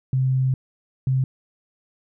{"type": "tone pair in turn", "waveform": "sine", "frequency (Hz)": [130.81, 131.31], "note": ["C3", "C3"], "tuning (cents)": [0, 7], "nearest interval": "unison", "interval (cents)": 7, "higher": "second", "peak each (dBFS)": -17, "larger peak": "neither", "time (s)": [[0.13, 0.54], [1.07, 1.24]], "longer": "first", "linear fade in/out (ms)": 2, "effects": []}